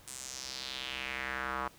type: tone with band-pass filter sweep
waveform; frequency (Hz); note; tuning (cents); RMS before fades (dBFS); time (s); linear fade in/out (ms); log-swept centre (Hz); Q
square; 65.4; C2; 0; -39; 0.07-1.68; 5; 8800 to 1100; 2.8
effects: pink hiss -58 dBFS RMS until 1.78 s